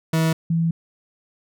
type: tone pair in turn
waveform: 40% pulse / sine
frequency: 161.4 / 165.55 Hz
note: E3 / E3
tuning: -36 / +8 cents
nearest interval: unison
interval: 44 cents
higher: second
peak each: -16 / -17 dBFS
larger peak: first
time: 0.13-0.33 / 0.5-0.71 s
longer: second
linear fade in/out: 5 ms
effects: none